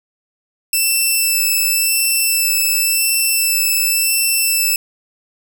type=tone with vibrato; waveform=5% pulse; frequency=2654 Hz; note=E7; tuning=11 cents sharp; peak=-5 dBFS; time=0.73-4.76 s; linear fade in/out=2 ms; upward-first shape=sine; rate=0.92 Hz; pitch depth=18 cents each way; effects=none